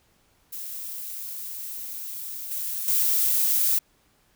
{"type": "noise with level steps", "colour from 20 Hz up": "violet", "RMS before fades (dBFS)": [-35, -30, -22], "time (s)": [0.52, 3.79], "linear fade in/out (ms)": 10, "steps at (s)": [2.51, 2.88], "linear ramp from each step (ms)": 2, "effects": ["pink hiss -64 dBFS RMS until 4.35 s"]}